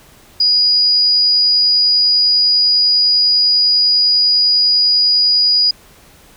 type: tone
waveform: sine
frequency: 4905 Hz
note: D#8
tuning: 26 cents flat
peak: -9 dBFS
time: 0.4-5.71 s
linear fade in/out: 5 ms
effects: pink hiss -45 dBFS RMS until 6.36 s